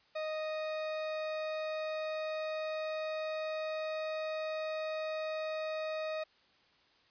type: tone with pitch glide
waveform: 40% pulse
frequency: 622.3 to 625.9 Hz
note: D#5 to D#5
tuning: 0 to +10 cents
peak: -34 dBFS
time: 0.15-6.24 s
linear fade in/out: 10 ms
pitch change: +10 cents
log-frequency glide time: 0.51-4.11 s
effects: white hiss -67 dBFS RMS until 7.1 s + resampled to 11025 Hz